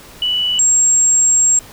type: tone pair in turn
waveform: sine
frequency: 2960 / 7541 Hz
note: F#7 / A#8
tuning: 0 / +19 cents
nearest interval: octave + major third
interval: 1619 cents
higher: second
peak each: -14 / -9 dBFS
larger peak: second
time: 0.22-0.59 / 0.59-1.59 s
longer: second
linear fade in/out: 2 ms
effects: pink hiss -39 dBFS RMS until 1.72 s